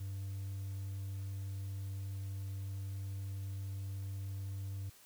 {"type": "tone", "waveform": "triangle", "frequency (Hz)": 97.4, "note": "G2", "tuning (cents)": -11, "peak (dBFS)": -36, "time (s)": [0, 4.9], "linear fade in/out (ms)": 10, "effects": ["tanh soft clip ceiling -32 dBFS", "white hiss -61 dBFS RMS until 5.05 s"]}